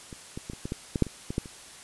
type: clicks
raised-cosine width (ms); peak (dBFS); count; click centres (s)
3; -27 / -22 / -22 / -26 / -20 / -17 / -14 / -7 / -25 / -19 / -13 / -29; 12; 0.128 / 0.375 / 0.499 / 0.534 / 0.655 / 0.721 / 0.958 / 1.023 / 1.067 / 1.305 / 1.381 / 1.458
effects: white hiss -47 dBFS RMS until 1.83 s + resampled to 24000 Hz